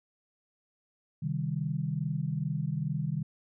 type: chord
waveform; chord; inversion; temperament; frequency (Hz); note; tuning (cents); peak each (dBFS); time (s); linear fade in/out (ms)
sine; C minor; none; equal with one note detuned; 133.1 / 155.56 / 196; C3 / Eb3 / G3; +30 / 0 / 0; -34 / -31 / -37; 1.22-3.23; 10
effects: none